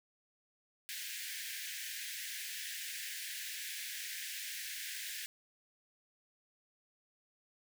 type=high-pass noise; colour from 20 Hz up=pink; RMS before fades=-43 dBFS; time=0.89-5.26 s; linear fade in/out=0 ms; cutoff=1600 Hz; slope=96 dB/octave; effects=none